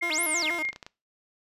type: tone with tremolo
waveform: sine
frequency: 2132 Hz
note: C7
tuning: 32 cents sharp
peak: -25 dBFS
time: 0.01-0.71 s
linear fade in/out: 10 ms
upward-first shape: triangle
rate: 6.6 Hz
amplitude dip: 50%
type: tone with vibrato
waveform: 15% pulse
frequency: 326.4 Hz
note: E4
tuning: 17 cents flat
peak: -26 dBFS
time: 0.02-0.63 s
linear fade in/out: 10 ms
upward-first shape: square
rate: 6.2 Hz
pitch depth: 85 cents each way
type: linear two-way sweep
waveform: sine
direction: up then down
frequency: 1108.7 to 11720 to 1339 Hz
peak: -27 dBFS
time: 0.09-0.51 s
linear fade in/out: 20 ms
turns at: 0.24 s
type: clicks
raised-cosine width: 0.2 ms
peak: -24 dBFS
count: 12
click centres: 0.395 / 0.426 / 0.459 / 0.508 / 0.545 / 0.59 / 0.651 / 0.689 / 0.73 / 0.761 / 0.828 / 0.865 s
effects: noise-tail reverb RT60 0.3 s tail -23 dB re dry + resampled to 32000 Hz